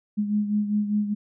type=beating tone pair; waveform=sine; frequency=207.7 / 212.7 Hz; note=G#3 / G#3; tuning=0 / +42 cents; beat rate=5 Hz; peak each=-22 / -29 dBFS; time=0.17-1.15 s; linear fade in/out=20 ms; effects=none